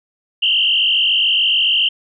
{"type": "tone with frequency modulation", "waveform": "sine", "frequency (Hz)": 2957, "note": "F#7", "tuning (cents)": -2, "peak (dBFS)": -12, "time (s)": [0.42, 1.89], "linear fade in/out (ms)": 10, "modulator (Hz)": 47.1, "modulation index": 4.2, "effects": []}